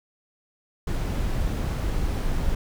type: noise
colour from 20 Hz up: brown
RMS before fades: -25 dBFS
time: 0.87-2.55 s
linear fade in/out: 5 ms
effects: none